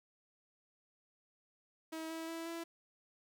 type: tone with pitch steps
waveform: sawtooth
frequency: 320.9 / 325.2 / 329.5 / 333.9 Hz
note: E4 / E4 / E4 / E4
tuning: -46 / -23 / -1 / +22 cents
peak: -37 dBFS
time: 1.92-2.64 s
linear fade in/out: 10 ms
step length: 180 ms
effects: 11-bit